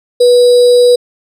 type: tone with sample-and-hold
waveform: sine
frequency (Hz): 488.9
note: B4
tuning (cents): -18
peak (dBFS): -3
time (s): 0.2-0.96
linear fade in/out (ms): 10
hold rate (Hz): 4410
effects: low-pass 9000 Hz 12 dB/octave